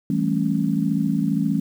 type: chord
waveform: sine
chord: A dominant seventh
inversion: second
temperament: just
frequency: 165 / 198 / 220 / 275 Hz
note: E3 / G3 / A3 / C#4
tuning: +2 / +18 / 0 / -14 cents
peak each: -24 dBFS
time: 0.1-1.6 s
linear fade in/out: 2 ms
effects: 8-bit